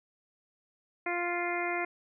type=harmonic tone; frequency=349.2 Hz; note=F4; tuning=in tune; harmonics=1 / 2 / 3 / 4 / 5 / 6 / 7; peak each=-35 / -35 / -40 / -40 / -41 / -35 / -41 dBFS; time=1.06-1.85 s; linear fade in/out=5 ms; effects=none